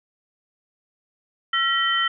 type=tone cluster; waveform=sine; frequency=1351 / 1914 / 3080 Hz; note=E6 / A#6 / G7; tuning=+42 / +45 / -31 cents; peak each=-23 dBFS; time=1.53-2.08 s; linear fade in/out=5 ms; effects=none